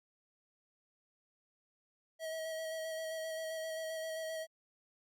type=tone with vibrato; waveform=square; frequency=641 Hz; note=E5; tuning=49 cents flat; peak=-39 dBFS; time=2.19-4.47 s; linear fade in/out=50 ms; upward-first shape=square; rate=7.6 Hz; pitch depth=15 cents each way; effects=Opus 48 kbps